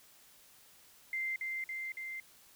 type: tone with echo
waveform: sine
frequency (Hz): 2087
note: C7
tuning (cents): -5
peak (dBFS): -33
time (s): 1.13-1.36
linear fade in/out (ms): 2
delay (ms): 280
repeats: 3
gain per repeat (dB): -2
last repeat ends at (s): 2.2
effects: white hiss -61 dBFS RMS until 2.55 s